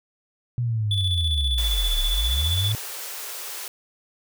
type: linear two-way sweep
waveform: sine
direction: down then up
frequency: 123.47 to 32.7 to 110.5 Hz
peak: -21 dBFS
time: 0.58-2.75 s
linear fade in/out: 0 ms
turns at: 2.02 s
type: tone with tremolo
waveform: triangle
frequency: 3460 Hz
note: A7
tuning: 30 cents flat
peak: -21 dBFS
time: 0.91-2.72 s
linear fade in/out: 2 ms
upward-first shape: square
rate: 15 Hz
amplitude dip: 45%
type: high-pass noise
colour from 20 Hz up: white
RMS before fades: -34 dBFS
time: 1.58-3.68 s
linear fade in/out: 2 ms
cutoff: 350 Hz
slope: 96 dB/octave
effects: none